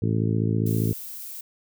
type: harmonic tone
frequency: 55 Hz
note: A1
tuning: in tune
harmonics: 2 / 3 / 4 / 5 / 6 / 7 / 8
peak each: -23 / -27 / -29 / -31 / -33 / -34 / -35 dBFS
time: 0.02-0.93 s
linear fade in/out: 5 ms
type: noise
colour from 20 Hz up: violet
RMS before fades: -37 dBFS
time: 0.66-1.41 s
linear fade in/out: 5 ms
effects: none